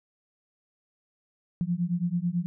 sine beating tone pair, 170 / 179.1 Hz, F3 / F3, -46 / +44 cents, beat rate 9.1 Hz, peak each -28 dBFS, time 1.61-2.46 s, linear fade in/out 0 ms, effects none

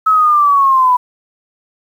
sine linear sweep, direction down, 1297 to 981 Hz, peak -7 dBFS, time 0.06-0.97 s, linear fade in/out 10 ms, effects 7-bit

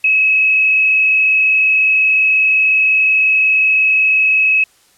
sine tone with frequency modulation, 2571 Hz, E7, 44 cents flat, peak -9 dBFS, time 0.04-4.64 s, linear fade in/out 5 ms, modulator 34.4 Hz, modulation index 0.9, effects white hiss -52 dBFS RMS until 4.97 s + low-pass 11000 Hz 12 dB/octave

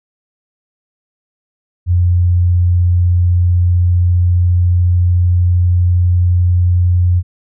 sine tone with pitch glide, 88.4 to 88.96 Hz, F2 to F2, +22 to +32 cents, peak -8 dBFS, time 1.86-7.23 s, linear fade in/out 50 ms, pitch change +10 cents, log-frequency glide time 3.25-6.95 s, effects none

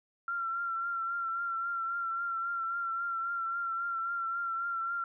sine tone with vibrato, 1368 Hz, F6, 36 cents flat, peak -31 dBFS, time 0.28-5.04 s, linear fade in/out 2 ms, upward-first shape triangle, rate 3.7 Hz, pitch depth 40 cents each way, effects none

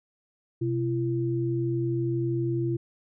sine tone pair together, 126.9 / 339.1 Hz, B2 / E4, +47 / +49 cents, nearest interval octave + perfect fourth, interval 1702 cents, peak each -27 dBFS, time 0.61-2.77 s, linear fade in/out 10 ms, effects none

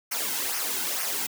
white noise with flanger, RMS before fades -29 dBFS, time 0.11-1.27 s, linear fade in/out 10 ms, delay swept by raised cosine 0.25 to 1.75 ms, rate 2.2 Hz, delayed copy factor -0.65, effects high-pass 200 Hz 12 dB/octave

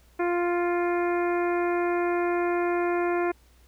harmonic tone with a mistuned harmonic, 349.2 Hz, F4, in tune, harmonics 1 / 2 / 3 / 4 / 5 / 6 / 7, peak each -24 / -30 / -34 / -36 / -38 / -40 / -41 dBFS, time 0.19-3.32 s, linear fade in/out 10 ms, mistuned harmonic 6, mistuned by +15 cents, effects added 60 Hz sine -56 dBFS peak until 3.67 s + pink hiss -62 dBFS RMS until 3.67 s

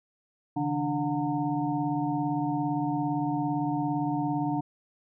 sine tone cluster, 139.3 / 156.9 / 293.9 / 726 / 913 Hz, C#3 / D#3 / D4 / F#5 / A#5, +9 / +15 / +1 / -33 / -36 cents, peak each -35 / -35 / -28 / -33 / -35 dBFS, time 0.56-4.61 s, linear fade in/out 10 ms, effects none

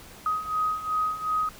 sine beating tone pair, 1255 / 1257.7 Hz, D#6 / D#6, +15 / +18 cents, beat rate 2.7 Hz, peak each -30 / -26 dBFS, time 0.26-1.49 s, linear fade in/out 2 ms, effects pink hiss -47 dBFS RMS until 1.59 s

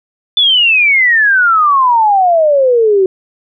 sine exponential sweep, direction down, 3520 to 370 Hz, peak -6 dBFS, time 0.37-3.06 s, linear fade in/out 2 ms, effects none

